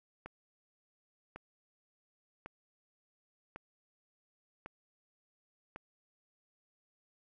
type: click train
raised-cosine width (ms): 0.5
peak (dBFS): -29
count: 6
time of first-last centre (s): 0.26-5.761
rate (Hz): 0.909
effects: none